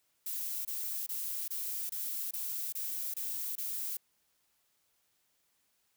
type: noise bursts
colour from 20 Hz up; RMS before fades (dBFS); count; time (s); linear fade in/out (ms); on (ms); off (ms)
violet; -37; 9; 0.26-3.97; 5; 390; 25
effects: white hiss -75 dBFS RMS until 5.96 s